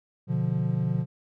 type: chord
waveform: triangle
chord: B diminished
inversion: none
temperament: equal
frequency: 123.47 / 146.83 / 174.61 Hz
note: B2 / D3 / F3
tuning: 0 / 0 / 0 cents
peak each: -26 dBFS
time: 0.27-1.06 s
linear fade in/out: 50 ms
effects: none